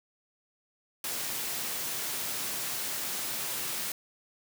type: high-pass noise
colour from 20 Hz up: white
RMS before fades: -34 dBFS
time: 1.04-3.92 s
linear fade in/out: 2 ms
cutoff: 100 Hz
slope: 96 dB/octave
effects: none